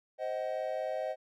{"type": "chord", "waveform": "triangle", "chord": "C diminished", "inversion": "none", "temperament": "just", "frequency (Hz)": [523.3, 627.9, 753.5], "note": ["C5", "Eb5", "Gb5"], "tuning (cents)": [0, 16, 31], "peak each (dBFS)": [-35, -33, -38], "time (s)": [0.18, 1.16], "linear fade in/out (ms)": 50, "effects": []}